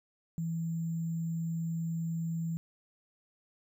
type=tone with sample-and-hold; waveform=sine; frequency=164.81 Hz; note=E3; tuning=in tune; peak=-31 dBFS; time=0.38-2.57 s; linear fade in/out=0 ms; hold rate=7350 Hz; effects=none